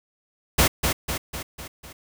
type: noise with echo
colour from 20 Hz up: pink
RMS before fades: -17 dBFS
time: 0.58-0.68 s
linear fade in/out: 10 ms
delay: 250 ms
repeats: 5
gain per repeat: -5 dB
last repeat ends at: 1.93 s
effects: none